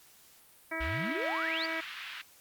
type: harmonic tone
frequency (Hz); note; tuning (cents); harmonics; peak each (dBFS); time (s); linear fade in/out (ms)
324.4; E4; -28; 1 / 2 / 3 / 4 / 5 / 6 / 7; -41 / -40 / -44 / -43 / -40 / -38 / -39; 0.71-1.81; 10
type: exponential sweep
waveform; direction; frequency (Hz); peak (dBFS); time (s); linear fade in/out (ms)
sine; up; 54 to 4951; -34; 0.8-1.66; 10
type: band-pass noise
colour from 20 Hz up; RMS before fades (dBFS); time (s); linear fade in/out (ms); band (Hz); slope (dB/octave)
white; -43; 0.8-2.22; 10; 1300 to 3200; 24
effects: white hiss -59 dBFS RMS until 2.4 s + Opus 48 kbps